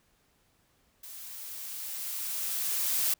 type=noise with level ramp; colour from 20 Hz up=blue; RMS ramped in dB=-45 to -27 dBFS; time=1.03-3.14 s; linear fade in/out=5 ms; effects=pink hiss -69 dBFS RMS until 3.19 s